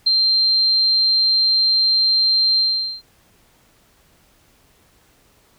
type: tone with ADSR envelope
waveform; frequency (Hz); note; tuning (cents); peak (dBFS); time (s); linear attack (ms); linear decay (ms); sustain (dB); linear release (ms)
sine; 4156; C8; -12; -11; 0.06-3.02; 10; 23; -2; 440
effects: pink hiss -56 dBFS RMS until 5.58 s